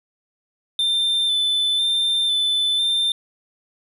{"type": "tone with vibrato", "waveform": "triangle", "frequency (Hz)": 3550, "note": "A7", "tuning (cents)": 15, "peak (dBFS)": -16, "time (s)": [0.79, 3.12], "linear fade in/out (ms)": 2, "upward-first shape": "square", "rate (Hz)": 1, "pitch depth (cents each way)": 17, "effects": []}